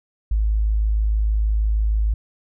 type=tone; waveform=sine; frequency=53.2 Hz; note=G#1; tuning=42 cents sharp; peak=-16 dBFS; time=0.31-2.14 s; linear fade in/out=5 ms; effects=none